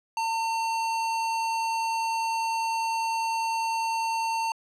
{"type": "tone", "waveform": "square", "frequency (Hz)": 905, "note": "A5", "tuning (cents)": 48, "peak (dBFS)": -26, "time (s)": [0.17, 4.52], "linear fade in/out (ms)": 2, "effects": ["low-pass 8000 Hz 12 dB/octave"]}